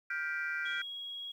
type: chord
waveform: sine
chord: G dominant seventh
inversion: third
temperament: just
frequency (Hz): 1411.2 / 1568 / 1960 / 2352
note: F6 / G6 / B6 / D7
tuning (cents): +18 / 0 / -14 / +2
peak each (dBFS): -37 / -36 / -41 / -41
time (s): 0.1-0.82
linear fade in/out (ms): 5
type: tone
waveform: sine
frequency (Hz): 3307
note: G#7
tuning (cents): -8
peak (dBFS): -39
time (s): 0.65-1.32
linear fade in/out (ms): 10
effects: tanh soft clip ceiling -25 dBFS + 11-bit